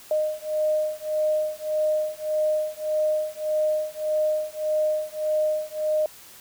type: beating tone pair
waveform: sine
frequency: 614 / 615.7 Hz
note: D#5 / D#5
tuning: -23 / -18 cents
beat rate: 1.7 Hz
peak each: -25 dBFS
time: 0.11-6.06 s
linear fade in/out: 2 ms
effects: white hiss -47 dBFS RMS until 6.4 s